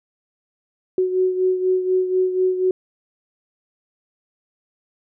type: beating tone pair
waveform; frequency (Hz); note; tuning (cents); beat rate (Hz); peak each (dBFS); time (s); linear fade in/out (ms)
sine; 370 / 374.1; F#4 / F#4; 0 / +19; 4.1; -17 / -24; 0.98-2.71; 2
effects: none